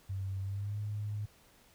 sine tone with pitch glide, 96.4 to 104.52 Hz, G2 to G#2, -28 to +12 cents, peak -34 dBFS, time 0.09-1.26 s, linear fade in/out 10 ms, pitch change +140 cents, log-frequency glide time 0.41-0.79 s, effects pink hiss -63 dBFS RMS until 1.74 s

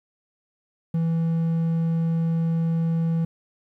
triangle tone, 164.81 Hz, E3, in tune, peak -18 dBFS, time 0.94-3.25 s, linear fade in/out 5 ms, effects 10-bit

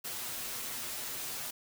white noise with comb filter, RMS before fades -39 dBFS, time 0.04-1.51 s, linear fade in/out 10 ms, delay 8.1 ms, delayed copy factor +0.7, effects none

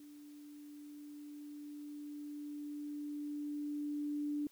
sine tone with level ramp, 293.7 Hz, D4, in tune, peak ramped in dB -52 to -34 dBFS, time 0-4.47 s, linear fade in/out 2 ms, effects white hiss -67 dBFS RMS until 4.51 s

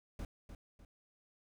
brown noise with echo, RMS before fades -42 dBFS, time 0.19-0.25 s, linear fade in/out 2 ms, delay 300 ms, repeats 2, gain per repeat -8 dB, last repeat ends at 0.85 s, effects none

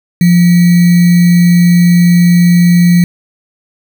sine tone with sample-and-hold, 174.61 Hz, F3, in tune, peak -3 dBFS, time 0.21-3.04 s, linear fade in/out 2 ms, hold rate 2100 Hz, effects none

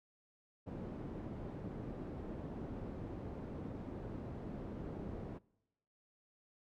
white low-pass noise, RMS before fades -45 dBFS, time 0.66-5.39 s, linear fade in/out 20 ms, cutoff 330 Hz, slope 12 dB/octave, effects noise-tail reverb RT60 1.0 s tail -25 dB re dry

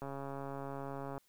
click train, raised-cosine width 1 ms, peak -29 dBFS, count 161, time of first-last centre 0.02-1.179 s, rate 138 Hz, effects white hiss -72 dBFS RMS until 1.28 s

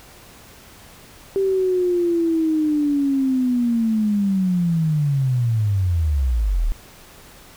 sine linear sweep, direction down, 392 to 34.1 Hz, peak -16 dBFS, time 1.36-6.72 s, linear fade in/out 0 ms, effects pink hiss -45 dBFS RMS until 7.56 s

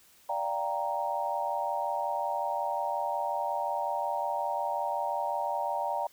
sine chord, G minor seventh, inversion second, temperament equal, 587.3 / 698.5 / 784 / 932.3 Hz, D5 / F5 / G5 / Bb5, 0 / 0 / 0 / 0 cents, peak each -35 / -36 / -34 / -32 dBFS, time 0.29-6.07 s, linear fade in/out 5 ms, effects white hiss -60 dBFS RMS until 6.12 s

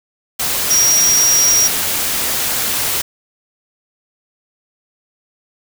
sine tone in noise, 5690 Hz, F8, 31 cents sharp, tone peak -10 dBFS, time 0.7-1.68 s, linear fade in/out 10 ms, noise white, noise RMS -18 dBFS, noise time 0.39-3.02 s, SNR +5 dB, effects none

